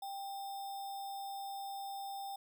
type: tone with sample-and-hold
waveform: sine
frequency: 790 Hz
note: G5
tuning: 13 cents sharp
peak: -40 dBFS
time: 0.02-2.36 s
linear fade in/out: 5 ms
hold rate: 4410 Hz
effects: none